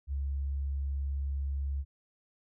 sine tone, 69.3 Hz, C#2, in tune, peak -30 dBFS, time 0.07-1.85 s, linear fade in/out 50 ms, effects none

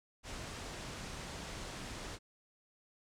pink low-pass noise, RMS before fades -45 dBFS, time 0.23-2.19 s, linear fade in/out 50 ms, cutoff 8400 Hz, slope 24 dB/octave, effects none

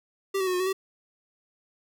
square tone with pitch steps, 390.9 / 377.9 / 366.9 / 360.7 / 374 / 383.8 Hz, G4 / F#4 / F#4 / F#4 / F#4 / G4, -5 / +37 / -15 / -44 / +19 / -37 cents, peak -25 dBFS, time 0.34-0.73 s, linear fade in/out 10 ms, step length 65 ms, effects none

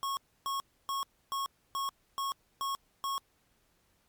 square tone bursts, 1096 Hz, C#6, 20 cents flat, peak -32 dBFS, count 8, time 0.03-3.18 s, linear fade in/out 0 ms, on 140 ms, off 290 ms, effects pink hiss -71 dBFS RMS until 4.08 s + MP3 96 kbps

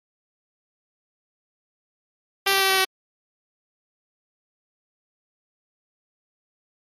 5% pulse tone with pitch steps, 392 / 388.8 / 385.7 / 382.6 / 379.5 Hz, G4 / G4 / G4 / G4 / F#4, 0 / -14 / -28 / -42 / +44 cents, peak -6 dBFS, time 2.46-2.85 s, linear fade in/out 10 ms, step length 78 ms, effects MP3 64 kbps

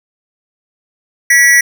square tone with amplitude modulation, 1943 Hz, B6, 29 cents flat, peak -3 dBFS, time 1.3-1.61 s, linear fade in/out 5 ms, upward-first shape sine, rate 278 Hz, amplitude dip 65%, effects none

